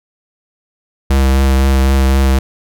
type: tone with vibrato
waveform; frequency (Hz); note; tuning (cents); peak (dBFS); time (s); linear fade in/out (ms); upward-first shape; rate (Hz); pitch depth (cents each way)
square; 66.9; C2; +39; -9; 1.1-2.39; 5; triangle; 3.9; 23
effects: none